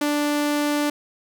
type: tone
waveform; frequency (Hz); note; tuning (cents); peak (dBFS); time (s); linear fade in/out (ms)
sawtooth; 293.7; D4; 0; -16; 0.01-0.9; 5
effects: none